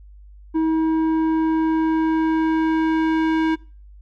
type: tone with low-pass filter sweep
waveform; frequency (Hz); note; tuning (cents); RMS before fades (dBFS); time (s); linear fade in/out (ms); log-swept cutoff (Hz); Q
square; 319.7; D#4; +47; -19; 0.54-3.56; 20; 740 to 2300; 0.88
effects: noise-tail reverb RT60 0.4 s tail -23 dB re dry + added 50 Hz sine -41 dBFS peak until 4.01 s